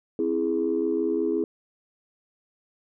sine chord, C augmented, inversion none, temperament equal, 261.6 / 329.6 / 415.3 Hz, C4 / E4 / G#4, 0 / 0 / 0 cents, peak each -29 / -25 / -25 dBFS, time 0.19-1.44 s, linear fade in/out 2 ms, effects tanh soft clip ceiling -14 dBFS

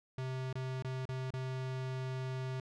square tone with dropouts, 130.1 Hz, C3, 9 cents flat, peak -37 dBFS, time 0.18-2.6 s, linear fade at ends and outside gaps 2 ms, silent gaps 0.528-0.554 / 0.824-0.846 / 1.054-1.09 / 1.306-1.337 s, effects low-pass 5000 Hz 12 dB/octave

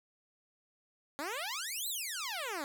10% pulse exponential two-way sweep, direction up then down, 270.8 to 4203 to 270.8 Hz, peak -28 dBFS, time 1.19-2.64 s, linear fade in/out 0 ms, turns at 1.88 s, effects none

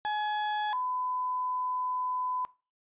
35% pulse / sine tone pair in turn, 844 / 1005.6 Hz, G#5 / B5, +28 / +31 cents, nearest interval minor third, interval 303 cents, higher second, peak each -27 / -29 dBFS, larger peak first, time 0.05-0.73 / 0.73-2.45 s, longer second, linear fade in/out 0 ms, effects noise-tail reverb RT60 0.3 s tail -19 dB re dry + resampled to 8000 Hz

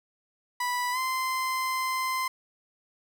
30% pulse tone with pitch glide, 985 to 1037 Hz, B5 to C6, -5 to -16 cents, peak -24 dBFS, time 0.6-2.28 s, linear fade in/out 5 ms, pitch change +89 cents, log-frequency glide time 0.92-0.98 s, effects none

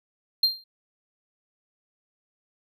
triangle tone with exponential decay, 4186 Hz, C8, in tune, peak -13 dBFS, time 0.43-0.64 s, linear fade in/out 5 ms, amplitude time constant 44 ms, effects none

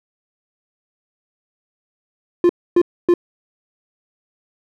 triangle tone bursts, 350 Hz, F4, 4 cents sharp, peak -7 dBFS, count 3, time 2.44-3.139 s, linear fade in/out 2 ms, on 53 ms, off 270 ms, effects none

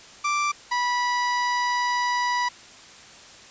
30% pulse tone pair in turn, 1174.7 / 978.8 Hz, D6 / B5, 0 / -16 cents, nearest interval minor third, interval 316 cents, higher first, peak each -19 dBFS, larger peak neither, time 0.24-0.52 / 0.71-2.49 s, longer second, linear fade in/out 10 ms, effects white hiss -46 dBFS RMS until 3.5 s + resampled to 16000 Hz

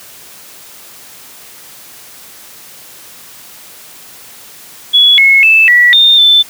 sine tone with pitch steps, 3384 / 2180 / 2633 / 1943 / 3632 / 3530 Hz, G#7 / C#7 / E7 / B6 / A#7 / A7, +32 / -29 / -3 / -29 / -46 / +5 cents, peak -3 dBFS, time 4.93-6.43 s, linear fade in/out 20 ms, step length 250 ms, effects white hiss -35 dBFS RMS until 6.49 s + high-pass 80 Hz 12 dB/octave

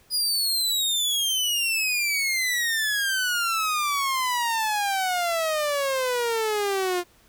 sawtooth exponential sweep, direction down, 4973 to 349.2 Hz, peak -19 dBFS, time 0.1-7.04 s, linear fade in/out 50 ms, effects pink hiss -58 dBFS RMS until 7.28 s

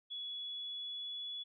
sine tone with pitch glide, 3386 to 3408 Hz, G#7 to G#7, +33 to +44 cents, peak -40 dBFS, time 0.1-1.44 s, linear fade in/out 20 ms, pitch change +11 cents, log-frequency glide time 0.25-1.24 s, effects none

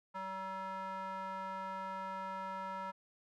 square tone with band-pass filter, 190.4 Hz, F#3, 50 cents sharp, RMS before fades -42 dBFS, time 0.14-2.92 s, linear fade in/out 20 ms, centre 1100 Hz, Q 4.3, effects none

